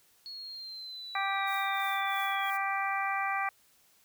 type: linear sweep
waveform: sine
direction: down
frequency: 4353 to 3285 Hz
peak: -40 dBFS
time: 0.26-2.5 s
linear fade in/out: 0 ms
type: harmonic tone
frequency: 392 Hz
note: G4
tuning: in tune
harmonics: 2 / 3 / 4 / 5 / 6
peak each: -33 / -34 / -38 / -36 / -37 dBFS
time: 1.15-3.49 s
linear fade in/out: 2 ms
type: noise with tremolo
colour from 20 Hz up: violet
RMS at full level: -46 dBFS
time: 1.46-2.58 s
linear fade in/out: 20 ms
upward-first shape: triangle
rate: 3 Hz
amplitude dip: 80%
effects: white hiss -65 dBFS RMS until 4.04 s